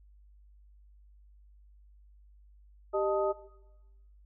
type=tone cluster; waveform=sine; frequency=392.4 / 614 / 878 / 1253 Hz; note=G4 / D#5 / A5 / D#6; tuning=+2 / -23 / -4 / +12 cents; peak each=-30 / -30 / -37 / -36 dBFS; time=2.93-3.33 s; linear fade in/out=20 ms; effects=noise-tail reverb RT60 1.0 s tail -17 dB re dry + added 50 Hz sine -55 dBFS peak until 4.25 s